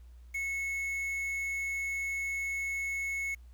triangle tone with quantisation, 2193 Hz, C#7, 19 cents flat, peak -30 dBFS, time 0.34-3.35 s, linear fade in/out 10 ms, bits 8, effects added 60 Hz sine -49 dBFS peak until 3.53 s + pink hiss -71 dBFS RMS until 3.53 s

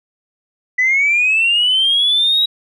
sine linear sweep, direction up, 1975.5 to 3854 Hz, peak -10 dBFS, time 0.78-2.46 s, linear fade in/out 10 ms, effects tanh soft clip ceiling -7 dBFS

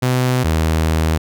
sawtooth tone pair in turn, 126.7 / 79.82 Hz, B2 / D#2, +45 / +45 cents, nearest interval minor sixth, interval 800 cents, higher first, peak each -10 dBFS, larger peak neither, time 0.02-0.44 / 0.44-1.18 s, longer second, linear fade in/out 10 ms, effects none

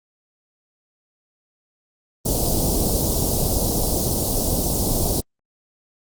pink band-stop noise, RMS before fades -20 dBFS, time 2.25-5.21 s, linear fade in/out 10 ms, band 730 to 4700 Hz, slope 24 dB/octave, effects Opus 24 kbps

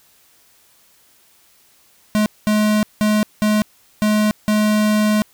square tone bursts at uneven times, 212.3 Hz, G#3, 38 cents sharp, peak -14 dBFS, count 6, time 2.15-2.26 / 2.47-2.83 / 3.01-3.23 / 3.42-3.62 / 4.02-4.31 / 4.48-5.22 s, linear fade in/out 0 ms, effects white hiss -54 dBFS RMS until 5.33 s

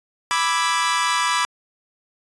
sawtooth chord, E dominant seventh, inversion second, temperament equal, 987.8 / 1174.7 / 1318.5 / 1661.2 Hz, B5 / D6 / E6 / G#6, 0 / 0 / 0 / 0 cents, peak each -18 / -19 / -24 / -23 dBFS, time 0.31-1.45 s, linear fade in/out 0 ms, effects resampled to 22050 Hz

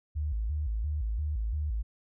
sine tone with vibrato, 63.9 Hz, C2, 40 cents flat, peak -28 dBFS, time 0.15-1.83 s, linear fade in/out 20 ms, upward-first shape square, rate 2.9 Hz, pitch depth 280 cents each way, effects none

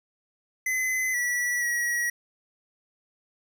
square tone with pitch steps, 2033 / 1947 / 1914 Hz, B6 / B6 / A#6, +50 / -25 / +45 cents, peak -25 dBFS, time 0.66-2.1 s, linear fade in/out 5 ms, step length 480 ms, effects none

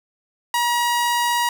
sawtooth tone, 956 Hz, A#5, 43 cents sharp, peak -14 dBFS, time 0.54-1.49 s, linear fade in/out 2 ms, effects none

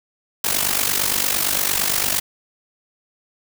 white noise with amplitude modulation, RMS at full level -17 dBFS, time 0.44-2.2 s, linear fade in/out 5 ms, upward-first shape sine, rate 48.8 Hz, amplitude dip 75%, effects none

